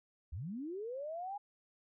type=linear sweep; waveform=sine; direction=up; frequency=62.3 to 830.6 Hz; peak=-39 dBFS; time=0.32-1.38 s; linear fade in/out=10 ms; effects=none